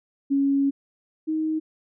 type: tone pair in turn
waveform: sine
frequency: 277.2 / 314.1 Hz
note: C#4 / D#4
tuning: 0 / +16 cents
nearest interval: major second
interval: 216 cents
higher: second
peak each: -18 / -22 dBFS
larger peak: first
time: 0.3-0.71 / 1.27-1.6 s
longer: first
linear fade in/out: 20 ms
effects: none